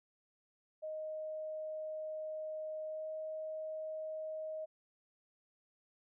sine tone with pitch glide, 623 to 627.3 Hz, D#5 to D#5, +2 to +14 cents, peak -39 dBFS, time 0.82-4.66 s, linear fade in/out 20 ms, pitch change +12 cents, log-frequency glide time 2.86-3.09 s, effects none

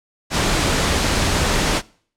pink noise, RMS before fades -18 dBFS, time 0.3-1.82 s, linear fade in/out 50 ms, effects noise-tail reverb RT60 0.5 s tail -23 dB re dry + low-pass 8000 Hz 12 dB/octave

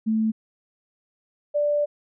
sine tone pair in turn, 220 / 587.3 Hz, A3 / D5, 0 / 0 cents, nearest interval octave + perfect fourth, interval 1700 cents, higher second, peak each -19 / -19 dBFS, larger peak neither, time 0.06-0.32 / 1.54-1.86 s, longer second, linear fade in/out 20 ms, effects none

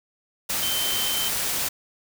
sine tone in noise, 3097 Hz, G7, 22 cents flat, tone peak -27 dBFS, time 0.62-1.29 s, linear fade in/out 10 ms, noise white, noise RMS -26 dBFS, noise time 0.49-1.69 s, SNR -4 dB, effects none

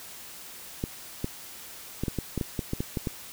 clicks, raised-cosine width 3 ms, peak -15 dBFS, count 12, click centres 0.839 / 1.244 / 2.036 / 2.082 / 2.187 / 2.377 / 2.412 / 2.592 / 2.734 / 2.805 / 2.972 / 3.072 s, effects white hiss -44 dBFS RMS until 3.32 s

